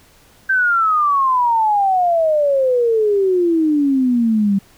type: exponential sweep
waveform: sine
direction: down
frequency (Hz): 1573 to 193.4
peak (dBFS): -12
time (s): 0.49-4.59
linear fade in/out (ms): 10
effects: pink hiss -50 dBFS RMS until 4.77 s